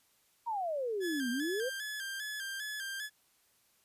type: exponential two-way sweep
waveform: sine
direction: down then up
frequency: 966 to 233.1 to 542 Hz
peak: -32 dBFS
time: 0.46-1.7 s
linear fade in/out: 20 ms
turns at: 1.3 s
type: tone with vibrato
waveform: sawtooth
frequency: 1646 Hz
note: G#6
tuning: 16 cents flat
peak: -34 dBFS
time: 1-3.1 s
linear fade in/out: 50 ms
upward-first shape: square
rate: 2.5 Hz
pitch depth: 65 cents each way
effects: white hiss -70 dBFS RMS until 3.84 s + resampled to 32000 Hz